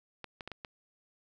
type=clicks; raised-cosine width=0.3 ms; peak=-25 dBFS; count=5; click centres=0.243 / 0.408 / 0.476 / 0.517 / 0.648 s; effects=none